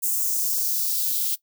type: noise with high-pass filter sweep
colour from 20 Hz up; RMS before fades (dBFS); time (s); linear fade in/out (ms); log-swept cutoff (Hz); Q
violet; -24; 0.02-1.36; 20; 7600 to 3300; 1.9
effects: noise-tail reverb RT60 0.1 s tail -18 dB re dry